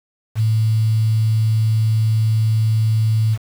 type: tone with quantisation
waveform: sine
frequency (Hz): 110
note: A2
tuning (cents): 0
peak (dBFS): -13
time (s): 0.35-3.38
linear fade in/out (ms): 50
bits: 6
effects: none